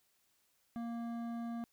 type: tone with hard clipping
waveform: sine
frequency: 233.4 Hz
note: A#3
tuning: 2 cents sharp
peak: -40 dBFS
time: 0.76-1.64 s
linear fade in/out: 0 ms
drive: 11 dB
effects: white hiss -75 dBFS RMS until 1.72 s